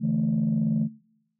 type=chord; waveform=sine; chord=D suspended second; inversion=none; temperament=equal with one note detuned; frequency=143.98 / 164.81 / 220 Hz; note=D3 / E3 / A3; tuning=-34 / 0 / 0 cents; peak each=-27 / -26 / -23 dBFS; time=0-0.89 s; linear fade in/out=50 ms; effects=noise-tail reverb RT60 0.8 s tail -24 dB re dry + tanh soft clip ceiling -16 dBFS